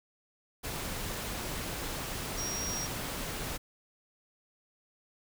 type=tone in noise; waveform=sine; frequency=5640 Hz; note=F8; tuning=16 cents sharp; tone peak=-35 dBFS; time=2.37-2.87 s; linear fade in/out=20 ms; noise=pink; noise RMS=-37 dBFS; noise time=0.63-3.58 s; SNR=-1 dB; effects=none